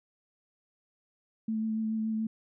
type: tone with vibrato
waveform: sine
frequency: 220 Hz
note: A3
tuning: in tune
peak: -28 dBFS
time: 1.48-2.27 s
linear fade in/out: 5 ms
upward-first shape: sine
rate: 7 Hz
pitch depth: 15 cents each way
effects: none